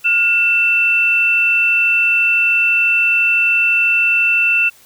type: tone pair together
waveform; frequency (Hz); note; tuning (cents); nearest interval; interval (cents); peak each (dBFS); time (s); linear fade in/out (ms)
sine; 1426 / 2677; F6 / E7; +36 / +26; major seventh; 1090; -22 / -11; 0.04-4.7; 20
effects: white hiss -47 dBFS RMS until 4.85 s